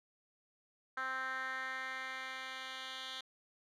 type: tone with band-pass filter sweep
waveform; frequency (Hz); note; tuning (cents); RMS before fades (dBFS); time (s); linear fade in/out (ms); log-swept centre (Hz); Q
10% pulse; 261.6; C4; 0; -42; 0.97-3.21; 5; 1500 to 3200; 3.3
effects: none